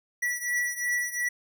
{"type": "beating tone pair", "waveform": "square", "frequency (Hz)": [1947, 1949.8], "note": ["B6", "B6"], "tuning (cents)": [-25, -23], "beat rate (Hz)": 2.8, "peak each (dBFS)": [-29, -32], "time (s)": [0.22, 1.29], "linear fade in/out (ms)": 10, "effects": []}